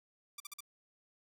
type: tone bursts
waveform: 5% pulse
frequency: 1174.7 Hz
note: D6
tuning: in tune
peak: -31 dBFS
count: 4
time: 0.38-0.606 s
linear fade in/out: 5 ms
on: 22 ms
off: 46 ms
effects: none